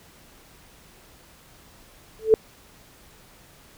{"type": "tone with exponential growth", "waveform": "sine", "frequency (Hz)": 440, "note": "A4", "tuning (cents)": 0, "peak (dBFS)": -7, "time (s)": [2.19, 2.34], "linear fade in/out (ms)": 0, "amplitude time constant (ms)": 31, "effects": ["pink hiss -52 dBFS RMS until 3.77 s"]}